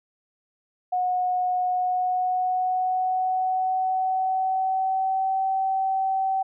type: tone with pitch glide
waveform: sine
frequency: 729 to 767.5 Hz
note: F#5 to G5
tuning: -26 to -37 cents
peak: -21 dBFS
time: 0.92-6.43 s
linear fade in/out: 10 ms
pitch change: +89 cents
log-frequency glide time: 1.68-5.44 s
effects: none